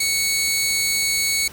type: tone pair together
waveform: 15% pulse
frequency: 2217 / 3950 Hz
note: C#7 / B7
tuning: 0 / 0 cents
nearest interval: minor seventh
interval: 1000 cents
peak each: -13 / -20 dBFS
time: 0-1.48 s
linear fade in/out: 5 ms
effects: pink hiss -41 dBFS RMS until 1.52 s